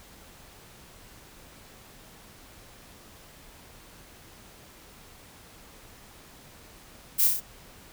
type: noise with echo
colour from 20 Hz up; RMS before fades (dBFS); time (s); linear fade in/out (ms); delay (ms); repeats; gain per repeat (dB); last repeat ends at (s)
violet; -22; 7.18-7.28; 20; 32; 4; -3; 7.408
effects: pink hiss -51 dBFS RMS until 7.92 s